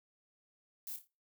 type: noise with echo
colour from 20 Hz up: violet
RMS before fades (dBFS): -43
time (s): 0.87-0.96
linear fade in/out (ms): 0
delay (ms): 28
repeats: 4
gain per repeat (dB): -8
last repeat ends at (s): 1.072
effects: noise-tail reverb RT60 0.3 s tail -23 dB re dry